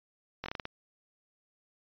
slowing click train, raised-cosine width 0.3 ms, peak -20 dBFS, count 7, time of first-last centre 0.44-0.654 s, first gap 20 ms, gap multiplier 1.23, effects resampled to 11025 Hz

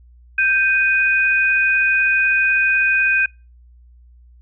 sine tone pair together, 1568 / 2484 Hz, G6 / D#7, 0 / -3 cents, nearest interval minor sixth, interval 797 cents, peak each -16 dBFS, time 0.38-3.26 s, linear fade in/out 5 ms, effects noise-tail reverb RT60 0.3 s tail -26 dB re dry + added 60 Hz sine -44 dBFS peak until 4.41 s

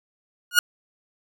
sawtooth tone with exponential growth, 1439 Hz, F#6, 49 cents flat, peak -5 dBFS, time 0.51-0.59 s, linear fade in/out 2 ms, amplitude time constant 17 ms, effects none

